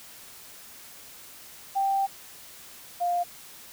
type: tone pair in turn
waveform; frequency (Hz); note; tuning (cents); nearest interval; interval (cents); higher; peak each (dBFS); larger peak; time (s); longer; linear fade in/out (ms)
sine; 784 / 702.5; G5 / F5; 0 / +10; major second; 190; first; -22 / -23; first; 1.75-2.07 / 3-3.24; first; 20
effects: white hiss -47 dBFS RMS until 3.72 s